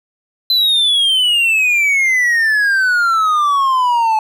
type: exponential sweep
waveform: triangle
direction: down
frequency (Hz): 4063 to 861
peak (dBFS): -9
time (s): 0.5-4.19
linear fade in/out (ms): 2
effects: none